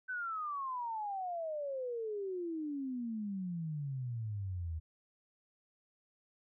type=exponential sweep; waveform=sine; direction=down; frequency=1536 to 77.78 Hz; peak=-36 dBFS; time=0.08-4.8 s; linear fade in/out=20 ms; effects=none

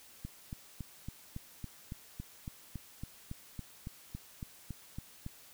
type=click train; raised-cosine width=5 ms; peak=-28 dBFS; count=19; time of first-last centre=0.25-5.264 s; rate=3.59 Hz; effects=white hiss -57 dBFS RMS until 5.53 s

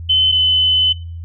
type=tone pair in turn; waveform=sine; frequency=3049 / 3026 Hz; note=G7 / F#7; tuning=-49 / +38 cents; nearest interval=unison; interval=13 cents; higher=first; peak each=-10 dBFS; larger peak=neither; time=0.09-0.32 / 0.32-0.93 s; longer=second; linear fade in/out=10 ms; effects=noise-tail reverb RT60 0.4 s tail -17 dB re dry + added 84 Hz sine -26 dBFS peak until 1.24 s

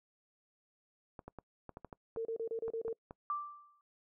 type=clicks; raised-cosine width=1 ms; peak=-32 dBFS; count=11; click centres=1.192 / 1.28 / 1.387 / 1.693 / 1.771 / 1.847 / 1.928 / 2.162 / 2.681 / 2.881 / 3.109 s
type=tone bursts; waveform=sine; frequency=453.6 Hz; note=A#4; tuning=47 cents flat; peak=-34 dBFS; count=7; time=2.17-2.929 s; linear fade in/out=2 ms; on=81 ms; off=32 ms
type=tone with exponential decay; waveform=sine; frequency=1174.7 Hz; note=D6; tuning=in tune; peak=-31 dBFS; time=3.3-3.81 s; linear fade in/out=1 ms; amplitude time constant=110 ms
effects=noise-tail reverb RT60 0.1 s tail -24 dB re dry

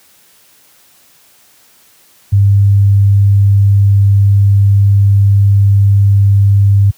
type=tone; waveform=sine; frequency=99.9 Hz; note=G2; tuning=33 cents sharp; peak=-4 dBFS; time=2.32-6.91 s; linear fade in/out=10 ms; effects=white hiss -47 dBFS RMS until 6.97 s + high-pass 60 Hz 12 dB/octave

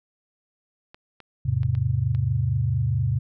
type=clicks; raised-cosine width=0.3 ms; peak=-28 dBFS; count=5; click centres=0.945 / 1.203 / 1.632 / 1.751 / 2.149 s
type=chord; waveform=sine; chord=E augmented; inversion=none; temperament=equal with one note detuned; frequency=82.41 / 106.44 / 130.81 Hz; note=E2 / G#2 / B#2; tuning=0 / +43 / 0 cents; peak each=-28 / -24 / -23 dBFS; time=1.45-3.19 s; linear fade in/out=10 ms
effects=none

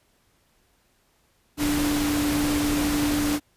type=tone in noise; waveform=sine; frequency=293.7 Hz; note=D4; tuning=in tune; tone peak=-22 dBFS; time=1.57-3.4 s; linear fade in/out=50 ms; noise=pink; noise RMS=-28 dBFS; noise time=1.57-3.4 s; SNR=+3 dB; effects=pink hiss -65 dBFS RMS until 3.56 s + resampled to 32000 Hz

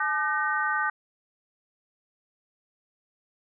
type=tone cluster; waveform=sine; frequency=857 / 1205 / 1526 / 1869 Hz; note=A5 / D6 / G6 / A#6; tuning=-46 / +44 / -47 / +4 cents; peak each=-31 / -29 / -27 / -32 dBFS; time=0-0.9 s; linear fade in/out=5 ms; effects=none

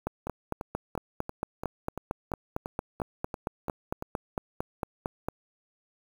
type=two click trains; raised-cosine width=1 ms; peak=-20 / -15 dBFS; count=12 / 24; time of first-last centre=0.27-4.024 / 0.07-5.285 s; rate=2.93 / 4.41 Hz; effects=7-bit

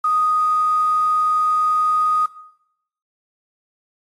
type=tone with quantisation; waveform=sine; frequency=1244.5 Hz; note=D#6; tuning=in tune; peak=-15 dBFS; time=0.04-2.26 s; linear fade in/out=5 ms; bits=7; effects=noise-tail reverb RT60 0.8 s tail -17 dB re dry + AAC 32 kbps

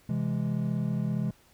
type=chord; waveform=triangle; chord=C augmented; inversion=none; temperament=equal with one note detuned; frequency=130.81 / 166.06 / 207.7 Hz; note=C3 / E3 / G#3; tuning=0 / +13 / 0 cents; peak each=-29 dBFS; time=0.09-1.31 s; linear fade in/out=5 ms; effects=pink hiss -61 dBFS RMS until 1.53 s

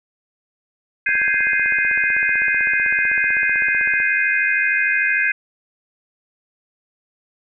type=chord; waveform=sine; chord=Ab major seventh; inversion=third; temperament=equal; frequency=1568 / 1661.2 / 2093 / 2489 Hz; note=G6 / Ab6 / C7 / Eb7; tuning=0 / 0 / 0 / 0 cents; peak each=-21 dBFS; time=1.06-5.32 s; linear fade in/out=5 ms
type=click train; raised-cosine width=1 ms; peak=-22 dBFS; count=47; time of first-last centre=1.09-4.001 s; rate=15.8 Hz
effects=none

